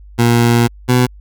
20% pulse tone pair in turn, 118.4 / 124.71 Hz, A#2 / B2, +27 / +17 cents, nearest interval minor second, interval 90 cents, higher second, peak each -4 dBFS, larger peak neither, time 0.18-0.68 / 0.88-1.07 s, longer first, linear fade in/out 20 ms, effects added 50 Hz sine -35 dBFS peak until 1.2 s

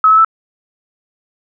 sine tone with pitch steps, 1285 / 1299 / 1319 Hz, E6 / E6 / E6, -45 / -26 / +1 cents, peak -5 dBFS, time 0.04-0.247 s, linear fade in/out 2 ms, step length 69 ms, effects none

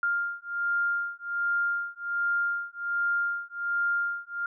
sine beating tone pair, 1400 / 1401.3 Hz, F6 / F6, +4 / +5 cents, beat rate 1.3 Hz, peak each -29 dBFS, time 0.03-4.46 s, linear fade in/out 2 ms, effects none

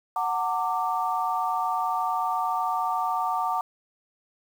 sine chord, Gb augmented, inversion none, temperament equal with one note detuned, 740 / 908.4 / 1174.7 Hz, Gb5 / Bb5 / D6, 0 / -45 / 0 cents, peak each -28 dBFS, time 0.16-3.61 s, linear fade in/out 2 ms, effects 8-bit

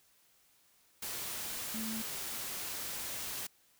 sine tone in noise, 221.9 Hz, A3, 15 cents sharp, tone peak -38 dBFS, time 1.74-2.02 s, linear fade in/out 5 ms, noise white, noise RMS -40 dBFS, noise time 1.02-3.47 s, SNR -1 dB, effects white hiss -68 dBFS RMS until 3.79 s

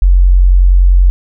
sine tone, 45.32 Hz, F#1, 35 cents flat, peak -3 dBFS, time 0.02-1.1 s, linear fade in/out 0 ms, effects none

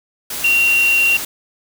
sine tone in noise, 2753 Hz, F7, 25 cents flat, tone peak -11 dBFS, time 0.44-1.17 s, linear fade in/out 5 ms, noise white, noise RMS -25 dBFS, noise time 0.3-1.25 s, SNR +11 dB, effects none

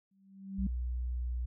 sine tone with exponential growth, 194 Hz, G3, 18 cents flat, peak -29 dBFS, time 0.11-0.67 s, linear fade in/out 5 ms, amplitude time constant 120 ms
sine tone with pitch glide, 61.3 to 60.77 Hz, B1 to B1, -12 to -27 cents, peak -32 dBFS, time 0.58-1.46 s, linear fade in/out 10 ms, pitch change -15 cents, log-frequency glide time 1.11-1.33 s
effects none

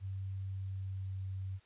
sine tone with pitch glide, 96.2 to 95.37 Hz, G2 to G2, -32 to -47 cents, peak -37 dBFS, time 0-1.6 s, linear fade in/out 50 ms, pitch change -15 cents, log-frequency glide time 0.4-1.2 s, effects white hiss -67 dBFS RMS until 1.65 s + resampled to 8000 Hz

